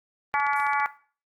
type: harmonic tone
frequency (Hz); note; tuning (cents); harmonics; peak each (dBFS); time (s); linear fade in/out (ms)
285; C#4; +48; 3 / 4 / 5 / 6 / 7 / 8; -25 / -27 / -29 / -31 / -32 / -33; 0.34-0.86; 0
type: click train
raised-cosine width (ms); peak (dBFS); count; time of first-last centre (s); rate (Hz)
0.2; -24; 7; 0.4-0.8; 15
type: noise with exponential decay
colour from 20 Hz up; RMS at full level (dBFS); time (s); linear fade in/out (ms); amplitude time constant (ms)
violet; -42; 0.56-0.97; 0; 87
effects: noise-tail reverb RT60 0.4 s tail -17 dB re dry + Opus 32 kbps